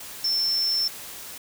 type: tone in noise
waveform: sine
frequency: 5360 Hz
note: E8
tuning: 28 cents sharp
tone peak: -21 dBFS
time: 0.24-0.88 s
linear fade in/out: 5 ms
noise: white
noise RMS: -39 dBFS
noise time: 0-1.38 s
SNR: +15 dB
effects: none